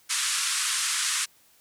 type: band-pass noise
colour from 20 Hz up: white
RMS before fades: -27 dBFS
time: 0.09-1.26 s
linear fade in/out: 20 ms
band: 1100 to 10000 Hz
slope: 48 dB/octave
effects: white hiss -60 dBFS RMS until 1.6 s